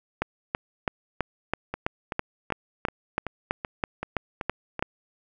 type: two click trains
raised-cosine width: 0.5 ms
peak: -9 / -15 dBFS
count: 15 / 9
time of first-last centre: 0.22-4.825 / 1.74-4.793 s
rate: 3.04 / 2.62 Hz
effects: none